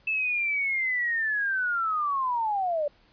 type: linear sweep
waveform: sine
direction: down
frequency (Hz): 2637 to 569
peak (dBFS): -24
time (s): 0.07-2.88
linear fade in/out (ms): 5
effects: pink hiss -61 dBFS RMS until 3.12 s + resampled to 11025 Hz